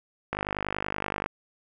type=click train; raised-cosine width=0.5 ms; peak=-13 dBFS; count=48; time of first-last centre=0.33-1.261 s; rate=50.5 Hz; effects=none